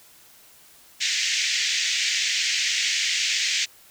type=band-pass noise; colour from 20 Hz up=pink; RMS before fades=-24 dBFS; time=1-3.66 s; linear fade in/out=20 ms; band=1900 to 7100 Hz; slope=48 dB/octave; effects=white hiss -52 dBFS RMS until 3.9 s